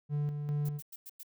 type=tone with tremolo; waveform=triangle; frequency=146.8 Hz; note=D3; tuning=in tune; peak=-27 dBFS; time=0.09-0.81 s; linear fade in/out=50 ms; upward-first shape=square; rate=2.5 Hz; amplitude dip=45%
type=noise bursts; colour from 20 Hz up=violet; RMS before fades=-46 dBFS; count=5; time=0.65-1.232 s; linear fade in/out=5 ms; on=38 ms; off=98 ms
effects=none